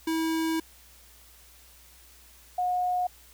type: tone pair in turn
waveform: square / sine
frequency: 323.4 / 723.5 Hz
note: E4 / F#5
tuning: -33 / -39 cents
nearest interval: octave + major second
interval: 1394 cents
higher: second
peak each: -26 / -24 dBFS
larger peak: second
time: 0.07-0.6 / 2.58-3.07 s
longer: first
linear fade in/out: 5 ms
effects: added 60 Hz sine -57 dBFS peak until 3.33 s + white hiss -55 dBFS RMS until 3.33 s